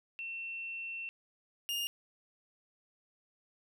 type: tone pair in turn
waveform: sine / 40% pulse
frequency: 2700 / 2832 Hz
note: E7 / F7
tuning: +41 / +23 cents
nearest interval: minor second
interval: 82 cents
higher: second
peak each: -38 / -32 dBFS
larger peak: second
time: 0.19-1.09 / 1.69-1.87 s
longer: first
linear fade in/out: 0 ms
effects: none